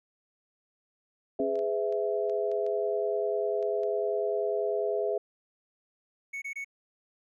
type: chord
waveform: sine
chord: E major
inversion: first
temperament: equal with one note detuned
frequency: 415.3 / 505.4 / 659.3 Hz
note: G#4 / B4 / E5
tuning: 0 / +40 / 0 cents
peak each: -29 / -33 / -31 dBFS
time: 1.39-5.18 s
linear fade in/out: 5 ms
type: tone with exponential decay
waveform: sine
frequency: 273.9 Hz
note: C#4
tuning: 21 cents flat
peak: -28 dBFS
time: 1.4-1.77 s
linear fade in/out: 1 ms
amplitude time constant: 79 ms
type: clicks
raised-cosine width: 0.2 ms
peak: -35 dBFS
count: 8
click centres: 1.556 / 1.591 / 1.925 / 2.297 / 2.516 / 2.665 / 3.627 / 3.834 s
type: tone bursts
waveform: triangle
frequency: 2217 Hz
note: C#7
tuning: in tune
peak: -32 dBFS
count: 3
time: 6.33-6.646 s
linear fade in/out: 10 ms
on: 90 ms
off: 23 ms
effects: none